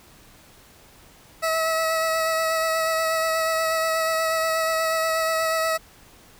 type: tone with vibrato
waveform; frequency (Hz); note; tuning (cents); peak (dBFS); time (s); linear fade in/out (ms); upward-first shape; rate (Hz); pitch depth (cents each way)
20% pulse; 646; E5; -35; -16; 1.42-5.78; 20; sine; 8.3; 16
effects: pink hiss -51 dBFS RMS until 6.39 s